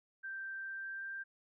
sine tone with pitch glide, 1568 to 1580.7 Hz, G6 to G6, 0 to +14 cents, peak -40 dBFS, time 0.23-1.24 s, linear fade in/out 20 ms, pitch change +14 cents, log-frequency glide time 0.6-1.13 s, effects none

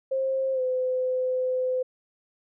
sine tone with pitch glide, 531 to 510.3 Hz, C5 to C5, +25 to -43 cents, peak -23 dBFS, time 0.11-1.83 s, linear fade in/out 10 ms, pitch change -68 cents, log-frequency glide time 0.53-0.61 s, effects none

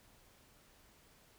silence, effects pink hiss -65 dBFS RMS until 1.38 s

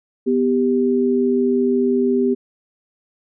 sine tone pair together, 248.4 / 394.3 Hz, B3 / G4, +10 / +10 cents, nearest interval minor sixth, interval 800 cents, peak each -17 dBFS, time 0.26-2.35 s, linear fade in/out 20 ms, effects none

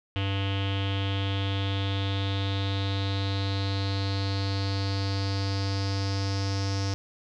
square tone with low-pass filter sweep, 98 Hz, G2, in tune, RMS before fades -28 dBFS, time 0.16-6.94 s, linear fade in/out 0 ms, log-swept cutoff 3000 to 5400 Hz, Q 6.1, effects none

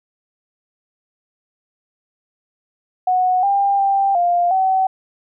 sine tone with pitch steps, 736 / 797 / 788 / 700 / 760 Hz, F#5 / G5 / G5 / F5 / F#5, -9 / +28 / +9 / +4 / +46 cents, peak -13 dBFS, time 3.07-4.87 s, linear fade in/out 5 ms, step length 360 ms, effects none

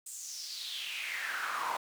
brown noise with high-pass filter sweep, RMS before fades -38 dBFS, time 0.06-1.77 s, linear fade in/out 5 ms, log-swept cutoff 8200 to 910 Hz, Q 5, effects none

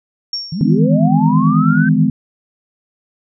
sine tone with exponential decay, 5510 Hz, F8, 24 cents flat, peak -16 dBFS, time 0.33-0.79 s, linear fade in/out 2 ms, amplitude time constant 100 ms
sine linear sweep, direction up, 146 to 1568 Hz, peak -18 dBFS, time 0.52-1.89 s, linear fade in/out 5 ms
sine chord, E major seventh, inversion third, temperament equal with one note detuned, 155.56 / 164.81 / 207.7 / 252.4 Hz, D#3 / E3 / G#3 / B3, 0 / 0 / 0 / +38 cents, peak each -15 dBFS, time 0.61-2.1 s, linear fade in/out 2 ms
effects none

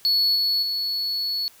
triangle tone with level steps, 4400 Hz, C#8, 14 cents flat, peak -16 / -18 / -22 dBFS, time 0.05-1.48 s, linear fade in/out 0 ms, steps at 0.35 / 0.62 s, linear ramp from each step 10 ms, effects white hiss -52 dBFS RMS until 1.6 s

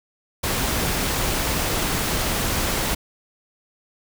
pink noise, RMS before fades -23 dBFS, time 0.43-2.95 s, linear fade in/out 10 ms, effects none

